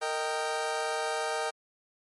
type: chord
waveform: 25% pulse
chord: Eb major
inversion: second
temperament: equal with one note detuned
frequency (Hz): 460.3 / 622.3 / 784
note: Bb4 / Eb5 / G5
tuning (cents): -22 / 0 / 0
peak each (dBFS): -30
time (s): 0.01-1.51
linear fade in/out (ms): 20
effects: MP3 48 kbps